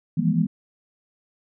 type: tone cluster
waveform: sine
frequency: 161.9 / 170.9 / 199.5 / 207.3 / 240.7 Hz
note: E3 / F3 / G3 / G#3 / B3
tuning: -31 / -37 / +31 / -3 / -44 cents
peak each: -23 / -23 / -32 / -25 / -25 dBFS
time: 0.17-0.47 s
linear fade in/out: 10 ms
effects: none